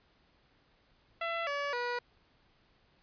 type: tone with pitch steps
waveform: 15% pulse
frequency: 671 / 570.8 / 485.6 Hz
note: E5 / D5 / B4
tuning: +31 / -49 / -29 cents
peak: -26 dBFS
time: 1.21-1.99 s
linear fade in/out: 5 ms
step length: 260 ms
effects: pink hiss -68 dBFS RMS until 3.02 s + resampled to 11025 Hz